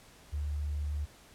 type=tone; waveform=sine; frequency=73.7 Hz; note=D2; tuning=7 cents sharp; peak=-31 dBFS; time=0.32-1.06 s; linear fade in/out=20 ms; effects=pink hiss -57 dBFS RMS until 1.34 s + low-pass 12000 Hz 12 dB/octave